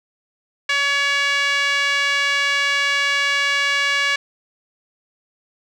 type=tone with band-pass filter; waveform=5% pulse; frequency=565 Hz; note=C#5; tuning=33 cents sharp; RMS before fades=-19 dBFS; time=0.69-4.16 s; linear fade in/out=5 ms; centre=1900 Hz; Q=1.9; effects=none